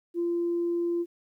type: tone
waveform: sine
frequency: 343.7 Hz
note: F4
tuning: 28 cents flat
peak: -24 dBFS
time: 0.14-1.06 s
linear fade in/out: 50 ms
effects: tanh soft clip ceiling -20 dBFS + 11-bit